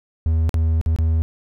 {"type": "tone with dropouts", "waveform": "triangle", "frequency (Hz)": 80.6, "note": "E2", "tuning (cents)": -38, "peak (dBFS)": -13, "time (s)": [0.26, 1.22], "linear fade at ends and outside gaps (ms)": 0, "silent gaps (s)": [[0.493, 0.542], [0.813, 0.861], [0.962, 0.987]], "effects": []}